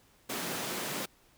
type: high-pass noise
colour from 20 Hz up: pink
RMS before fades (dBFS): -36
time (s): 0.29-1.06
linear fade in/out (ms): 10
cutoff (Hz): 160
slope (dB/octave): 24
effects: pink hiss -64 dBFS RMS until 1.37 s